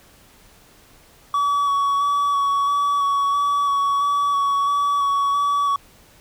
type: tone with vibrato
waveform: triangle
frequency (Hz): 1133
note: C#6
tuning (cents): +37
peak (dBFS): -15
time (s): 1.34-5.76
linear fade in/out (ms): 2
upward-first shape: square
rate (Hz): 1.5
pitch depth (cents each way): 14
effects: pink hiss -51 dBFS RMS until 6.2 s